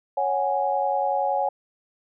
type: chord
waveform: sine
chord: C# suspended fourth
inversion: none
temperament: equal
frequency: 554.4 / 740 / 830.6 Hz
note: C#5 / F#5 / G#5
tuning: 0 / 0 / 0 cents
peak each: -26 / -26 / -24 dBFS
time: 0.17-1.49 s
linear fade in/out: 5 ms
effects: none